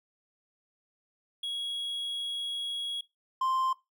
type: tone pair in turn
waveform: triangle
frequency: 3322 / 1046.4 Hz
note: G#7 / C6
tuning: 0 / 0 cents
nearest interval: octave + minor sixth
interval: 2000 cents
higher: first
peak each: -30 / -24 dBFS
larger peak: second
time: 1.43-3.01 / 3.41-3.73 s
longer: first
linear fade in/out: 5 ms
effects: noise-tail reverb RT60 0.2 s tail -19 dB re dry